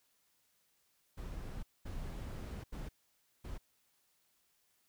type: noise bursts at uneven times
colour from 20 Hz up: brown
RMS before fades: -43 dBFS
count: 4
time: 1.17-1.63 / 1.85-2.64 / 2.72-2.89 / 3.44-3.58 s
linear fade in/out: 10 ms
effects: white hiss -75 dBFS RMS until 4.88 s